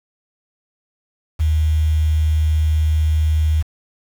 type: tone with quantisation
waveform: sine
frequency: 77.8 Hz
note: D#2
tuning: in tune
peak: -13 dBFS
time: 1.39-3.63 s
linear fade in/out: 20 ms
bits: 6
effects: none